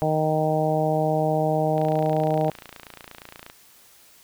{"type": "harmonic tone", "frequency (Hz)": 155.56, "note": "D#3", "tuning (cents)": 0, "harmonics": [1, 2, 3, 4, 5, 6], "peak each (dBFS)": [-25, -29, -27, -24, -26, -38], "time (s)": [0.02, 2.5], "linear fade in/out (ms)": 0}
{"type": "click train", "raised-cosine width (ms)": 0.3, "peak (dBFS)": -23, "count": 50, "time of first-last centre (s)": [1.78, 3.499], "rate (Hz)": 28.5}
{"effects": ["white hiss -53 dBFS RMS until 4.23 s"]}